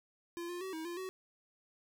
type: tone with pitch steps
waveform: square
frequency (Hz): 343.2 / 352.2 / 379.4 / 319.5 / 346.1 / 375.3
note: F4 / F4 / F#4 / D#4 / F4 / F#4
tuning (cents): -30 / +15 / +43 / +46 / -16 / +25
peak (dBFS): -40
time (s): 0.37-1.09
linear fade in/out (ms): 0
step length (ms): 120
effects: none